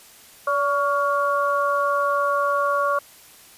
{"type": "tone cluster", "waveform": "sine", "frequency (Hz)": [573, 1124, 1405], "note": ["D5", "C#6", "F6"], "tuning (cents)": [-43, 24, 10], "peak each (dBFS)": [-23, -21, -26], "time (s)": [0.47, 2.99], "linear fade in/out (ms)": 5, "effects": ["white hiss -48 dBFS RMS until 3.57 s", "resampled to 32000 Hz"]}